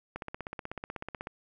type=click train; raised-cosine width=0.5 ms; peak=-22 dBFS; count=19; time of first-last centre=0.16-1.271 s; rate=16.2 Hz; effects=none